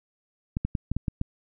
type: clicks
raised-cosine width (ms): 5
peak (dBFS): -14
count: 7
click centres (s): 0.569 / 0.65 / 0.752 / 0.916 / 0.966 / 1.082 / 1.214
effects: none